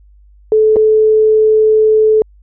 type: tone with dropouts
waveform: sine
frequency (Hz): 434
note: A4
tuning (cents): -24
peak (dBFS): -6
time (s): 0.52-2.22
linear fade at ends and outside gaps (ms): 1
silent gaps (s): 0.76-0.766
effects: added 50 Hz sine -41 dBFS peak until 2.42 s